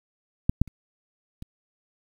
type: clicks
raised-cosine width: 5 ms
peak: -7 / -6 / -30 / -25 dBFS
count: 4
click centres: 0.495 / 0.616 / 0.677 / 1.424 s
effects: 8-bit